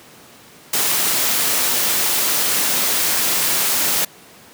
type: noise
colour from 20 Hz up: white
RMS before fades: -18 dBFS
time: 0.73-4.05 s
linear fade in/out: 5 ms
effects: pink hiss -44 dBFS RMS until 4.53 s + high-pass 150 Hz 12 dB/octave